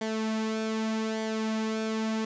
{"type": "tone with flanger", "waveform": "sawtooth", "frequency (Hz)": 220, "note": "A3", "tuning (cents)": 0, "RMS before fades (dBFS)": -30, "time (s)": [0.01, 2.25], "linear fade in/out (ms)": 5, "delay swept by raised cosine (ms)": [0.75, 3.55], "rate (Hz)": 0.83, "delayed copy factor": -0.55, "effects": ["resampled to 16000 Hz", "9-bit"]}